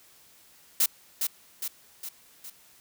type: noise with echo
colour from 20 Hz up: blue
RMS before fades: -22 dBFS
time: 0.8-0.86 s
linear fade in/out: 5 ms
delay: 410 ms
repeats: 4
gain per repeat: -5 dB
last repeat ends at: 2.5 s
effects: white hiss -57 dBFS RMS until 2.8 s